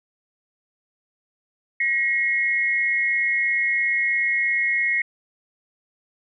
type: tone pair together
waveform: sine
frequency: 1900 / 2163 Hz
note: A#6 / C#7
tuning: +33 / -43 cents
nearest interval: major second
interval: 224 cents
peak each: -22 / -21 dBFS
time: 1.8-5.02 s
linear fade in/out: 5 ms
effects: none

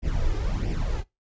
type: noise with flanger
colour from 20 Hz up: brown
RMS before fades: -25 dBFS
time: 0.02-1.04 s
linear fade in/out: 50 ms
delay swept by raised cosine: 0.37 to 2.47 ms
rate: 1.5 Hz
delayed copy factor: +0.7
effects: noise-tail reverb RT60 0.2 s tail -22 dB re dry + resampled to 16000 Hz

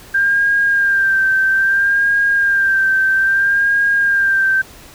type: tone with vibrato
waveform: sine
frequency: 1590 Hz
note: G6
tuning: 24 cents sharp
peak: -11 dBFS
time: 0.14-4.62 s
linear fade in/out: 10 ms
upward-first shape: sine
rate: 0.61 Hz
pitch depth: 39 cents each way
effects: pink hiss -40 dBFS RMS until 4.94 s

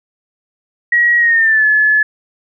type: tone with pitch glide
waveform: sine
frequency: 1906 to 1717.8 Hz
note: A#6 to A6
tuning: +38 to -42 cents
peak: -8 dBFS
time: 0.92-2.03 s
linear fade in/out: 5 ms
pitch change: -180 cents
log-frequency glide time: 1.18-1.66 s
effects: none

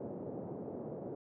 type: band-pass noise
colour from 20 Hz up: white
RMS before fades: -43 dBFS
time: 0-1.15 s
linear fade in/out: 5 ms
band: 120 to 550 Hz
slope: 24 dB/octave
effects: none

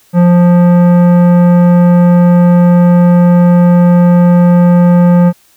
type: tone with tanh clipping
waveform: sine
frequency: 175.6 Hz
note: F3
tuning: 10 cents sharp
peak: -5 dBFS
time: 0.13-5.33 s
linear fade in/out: 50 ms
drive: 14 dB
effects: white hiss -48 dBFS RMS until 5.56 s

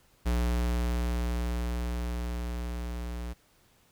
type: tone with level ramp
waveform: square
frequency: 59.7 Hz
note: A#1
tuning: 42 cents sharp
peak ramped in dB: -25 to -35 dBFS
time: 0.25-3.34 s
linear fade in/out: 20 ms
effects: pink hiss -64 dBFS RMS until 3.91 s

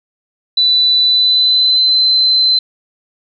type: tone with pitch glide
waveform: sine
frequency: 3982 to 4066 Hz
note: B7 to B7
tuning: +14 to +50 cents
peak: -8 dBFS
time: 0.57-2.59 s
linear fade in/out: 5 ms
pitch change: +36 cents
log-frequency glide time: 1.03-2.01 s
effects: none

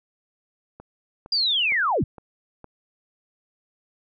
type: click train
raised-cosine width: 1 ms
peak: -27 dBFS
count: 5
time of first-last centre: 0.8-2.643 s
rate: 2.17 Hz
type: linear sweep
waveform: sine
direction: down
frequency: 4873 to 61.74 Hz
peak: -19 dBFS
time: 1.32-2.04 s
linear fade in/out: 5 ms
effects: none

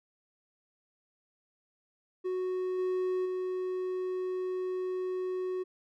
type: tone with level steps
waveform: triangle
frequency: 369 Hz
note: F#4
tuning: 5 cents flat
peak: -28 / -26 / -29 dBFS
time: 2.24-5.64 s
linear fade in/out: 20 ms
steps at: 2.78 / 3.25 s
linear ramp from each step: 10 ms
effects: none

